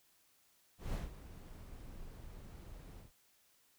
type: noise with ADSR envelope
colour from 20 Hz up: brown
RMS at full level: -36 dBFS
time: 0.78-3.12 s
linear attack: 150 ms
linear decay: 170 ms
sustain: -15 dB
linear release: 130 ms
effects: white hiss -71 dBFS RMS until 3.78 s